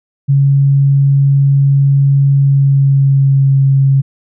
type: tone with pitch glide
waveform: sine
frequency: 138.9 to 136.36 Hz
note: C#3 to C#3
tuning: +4 to -28 cents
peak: -6 dBFS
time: 0.28-4.02 s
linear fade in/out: 20 ms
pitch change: -32 cents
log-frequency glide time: 2.35-3.58 s
effects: none